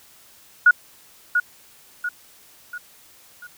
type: tone with echo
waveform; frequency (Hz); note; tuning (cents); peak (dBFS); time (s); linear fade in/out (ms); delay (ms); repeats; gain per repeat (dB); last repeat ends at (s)
sine; 1450; F#6; -35; -8; 0.66-0.71; 5; 690; 4; -7; 3.47
effects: white hiss -51 dBFS RMS until 3.57 s